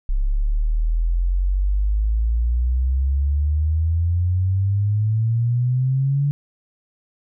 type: exponential sweep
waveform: sine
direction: up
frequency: 33.46 to 144.4 Hz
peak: -16 dBFS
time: 0.09-6.31 s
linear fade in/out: 0 ms
effects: none